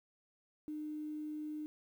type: tone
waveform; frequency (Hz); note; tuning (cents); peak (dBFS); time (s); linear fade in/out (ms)
sine; 303.7; D#4; -42; -39; 0.68-1.66; 0
effects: 11-bit